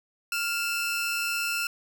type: tone pair together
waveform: sawtooth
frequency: 1396.9 / 2637 Hz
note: F6 / E7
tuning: 0 / 0 cents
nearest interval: major seventh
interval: 1100 cents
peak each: -26 dBFS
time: 0.32-1.67 s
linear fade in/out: 2 ms
effects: none